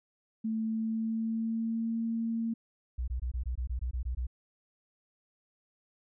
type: tone with pitch glide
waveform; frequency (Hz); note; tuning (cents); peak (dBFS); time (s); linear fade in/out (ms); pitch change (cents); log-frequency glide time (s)
sine; 221.5 to 228; A3 to A#3; +12 to -38; -29; 0.44-2.54; 10; +50; 0.64-1.98
type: tone bursts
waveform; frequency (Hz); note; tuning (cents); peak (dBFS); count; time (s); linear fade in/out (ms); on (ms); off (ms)
sine; 61.74; B1; 0; -30; 11; 2.98-4.269; 10; 99; 20
effects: none